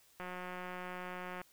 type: click train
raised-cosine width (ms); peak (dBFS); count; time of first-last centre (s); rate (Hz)
0.5; -29; 221; 0.2-1.415; 181
effects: white hiss -66 dBFS RMS until 1.52 s